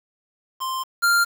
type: tone pair in turn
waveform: square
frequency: 1046.5 / 1394 Hz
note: C6 / F6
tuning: 0 / -4 cents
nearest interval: perfect fourth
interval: 496 cents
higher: second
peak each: -25 / -16 dBFS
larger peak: second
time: 0.6-0.84 / 1.02-1.25 s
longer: first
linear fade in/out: 20 ms
effects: 7-bit